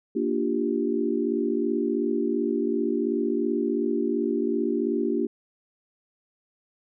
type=chord; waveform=sine; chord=G minor seventh; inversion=first; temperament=equal; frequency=233.1 / 293.7 / 349.2 / 392 Hz; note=Bb3 / D4 / F4 / G4; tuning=0 / 0 / 0 / 0 cents; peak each=-28 dBFS; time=0.15-5.27 s; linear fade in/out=10 ms; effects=none